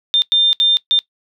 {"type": "tone bursts at uneven times", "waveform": "sine", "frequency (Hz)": 3600, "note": "A7", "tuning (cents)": 39, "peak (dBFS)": -10, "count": 4, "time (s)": [[0.14, 0.22], [0.32, 0.53], [0.6, 0.77], [0.91, 0.99]], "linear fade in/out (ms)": 0, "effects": ["noise-tail reverb RT60 0.1 s tail -19 dB re dry"]}